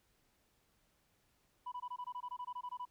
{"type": "tone bursts", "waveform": "sine", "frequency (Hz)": 987.8, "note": "B5", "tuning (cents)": 0, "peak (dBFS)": -38, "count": 15, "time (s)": [1.66, 2.854], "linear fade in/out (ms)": 10, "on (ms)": 60, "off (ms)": 21, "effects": ["tanh soft clip ceiling -38 dBFS", "pink hiss -75 dBFS RMS until 2.9 s"]}